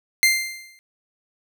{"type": "tone with exponential decay", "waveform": "sawtooth", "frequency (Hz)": 2093, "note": "C7", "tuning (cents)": 0, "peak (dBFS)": -8, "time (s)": [0.23, 0.79], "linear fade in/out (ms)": 0, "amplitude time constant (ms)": 120, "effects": []}